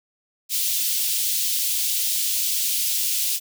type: high-pass noise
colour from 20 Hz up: white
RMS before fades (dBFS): -23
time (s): 0.49-3.4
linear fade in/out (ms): 50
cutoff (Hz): 2900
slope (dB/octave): 24
effects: none